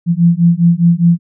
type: beating tone pair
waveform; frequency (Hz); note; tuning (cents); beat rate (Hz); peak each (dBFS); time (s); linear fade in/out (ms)
sine; 168.3 / 173.2; E3 / F3; +36 / -14; 4.9; -10; 0.06-1.19; 50
effects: none